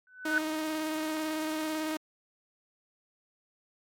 sine tone with exponential growth, 1500 Hz, F#6, 23 cents sharp, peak -21 dBFS, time 0.07-0.38 s, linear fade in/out 1 ms, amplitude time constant 66 ms
sawtooth tone with vibrato, 312.2 Hz, D#4, 6 cents sharp, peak -27 dBFS, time 0.25-1.97 s, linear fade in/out 5 ms, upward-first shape square, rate 18 Hz, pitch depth 16 cents each way
effects AAC 64 kbps

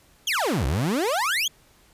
30% pulse exponential two-way sweep, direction down then up, 3463 to 60.1 to 3463 Hz, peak -19 dBFS, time 0.27-1.48 s, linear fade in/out 5 ms, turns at 0.66 s, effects pink hiss -57 dBFS RMS until 1.93 s + resampled to 32000 Hz

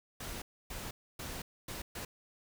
pink noise bursts at uneven times, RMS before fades -42 dBFS, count 5, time 0.2-0.42 / 0.7-0.91 / 1.19-1.42 / 1.68-1.82 / 1.95-2.05 s, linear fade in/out 5 ms, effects none

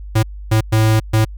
square tone bursts at uneven times, 109.8 Hz, A2, 3 cents flat, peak -11 dBFS, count 4, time 0.15-0.23 / 0.51-0.61 / 0.72-1 / 1.13-1.25 s, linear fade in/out 10 ms, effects added 50 Hz sine -28 dBFS peak until 1.37 s

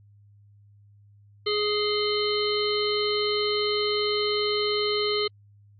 harmonic tone with a mistuned harmonic, 417.5 Hz, G#4, 9 cents sharp, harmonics 1 / 3 / 5 / 7 / 9 / 10, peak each -25 / -33 / -34 / -31 / -37 / -30 dBFS, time 1.46-5.28 s, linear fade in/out 10 ms, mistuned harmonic 7, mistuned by +84 cents, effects added 102 Hz sine -52 dBFS peak until 5.79 s + AAC 64 kbps

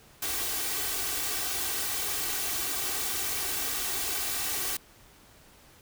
white noise with comb filter, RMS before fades -31 dBFS, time 0.22-4.77 s, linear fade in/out 5 ms, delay 2.6 ms, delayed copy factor +0.7, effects pink hiss -56 dBFS RMS until 5.81 s

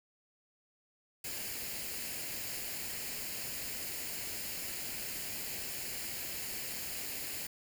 white noise with comb filter, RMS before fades -40 dBFS, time 1.24-7.47 s, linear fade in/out 5 ms, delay 0.42 ms, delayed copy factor +0.55, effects none

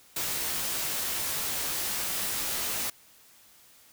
white noise with comb filter, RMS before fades -31 dBFS, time 0.16-2.9 s, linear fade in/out 5 ms, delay 17 ms, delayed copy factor -0.55, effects white hiss -57 dBFS RMS until 3.92 s

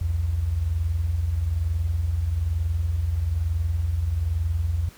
sine tone pair together, 63.49 / 84.6 Hz, B1 / E2, +49 / +45 cents, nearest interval perfect fourth, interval 496 cents, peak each -29 / -22 dBFS, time 0.01-4.89 s, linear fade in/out 5 ms, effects pink hiss -50 dBFS RMS until 4.97 s

